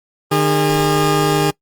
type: tone pair together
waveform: 20% pulse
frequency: 152.2 / 406.3 Hz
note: D#3 / G#4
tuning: -38 / -38 cents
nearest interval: octave + perfect fourth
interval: 1700 cents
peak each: -11 dBFS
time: 0.31-1.51 s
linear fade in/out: 10 ms
effects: noise-tail reverb RT60 0.1 s tail -23 dB re dry + Opus 32 kbps